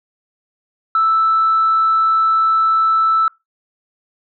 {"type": "tone", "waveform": "sine", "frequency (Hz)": 1318.5, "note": "E6", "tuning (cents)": 0, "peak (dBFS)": -10, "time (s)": [0.95, 3.28], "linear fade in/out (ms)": 2, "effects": ["noise-tail reverb RT60 0.2 s tail -24 dB re dry", "tanh soft clip ceiling -7 dBFS"]}